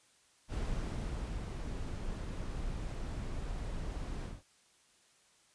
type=noise with ADSR envelope; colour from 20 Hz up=brown; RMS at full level=-35 dBFS; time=0.48-4.43 s; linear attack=58 ms; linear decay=870 ms; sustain=-4 dB; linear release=190 ms; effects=white hiss -67 dBFS RMS until 5.54 s + resampled to 22050 Hz